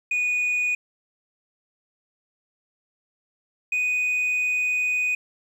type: tone pair in turn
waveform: sine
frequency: 2468 / 2487 Hz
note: D#7 / D#7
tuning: -15 / -1 cents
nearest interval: unison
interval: 14 cents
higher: second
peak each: -18 dBFS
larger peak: neither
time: 0.11-0.75 / 3.72-5.15 s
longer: second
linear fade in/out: 5 ms
effects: tanh soft clip ceiling -20 dBFS + 9-bit